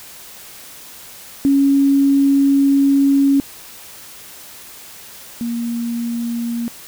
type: tone pair in turn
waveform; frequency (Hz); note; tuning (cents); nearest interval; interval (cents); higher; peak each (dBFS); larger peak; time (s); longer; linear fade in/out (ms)
sine; 277.2 / 234.8; C#4 / A#3; 0 / +13; minor third; 287; first; -10 / -19; first; 1.45-3.4 / 5.41-6.68; first; 0
effects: white hiss -38 dBFS RMS until 6.87 s